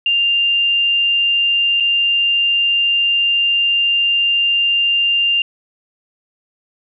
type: tone with dropouts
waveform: sine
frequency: 2794 Hz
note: F7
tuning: in tune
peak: -12 dBFS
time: 0.06-5.42 s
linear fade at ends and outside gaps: 2 ms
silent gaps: 1.801-1.805 s
effects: none